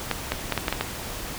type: clicks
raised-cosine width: 0.3 ms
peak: -7 dBFS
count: 7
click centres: 0.113 / 0.32 / 0.523 / 0.577 / 0.682 / 0.726 / 0.81 s
effects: pink hiss -34 dBFS RMS until 1.38 s